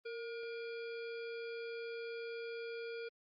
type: harmonic tone with a mistuned harmonic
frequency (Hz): 476.9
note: A#4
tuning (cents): +39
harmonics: 1 / 3 / 5 / 7 / 9 / 10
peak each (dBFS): -42 / -51 / -52 / -60 / -63 / -60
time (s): 0.05-3.09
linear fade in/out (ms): 10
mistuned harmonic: 1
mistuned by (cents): -55
effects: Opus 24 kbps